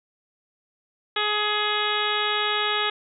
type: harmonic tone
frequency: 420 Hz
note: G#4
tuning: 19 cents sharp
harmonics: 1 / 2 / 3 / 4 / 5 / 6 / 7 / 8 / 9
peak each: -31 / -31 / -28 / -30 / -32 / -33 / -33 / -28 / -32 dBFS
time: 1.16-2.9 s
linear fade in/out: 5 ms
effects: none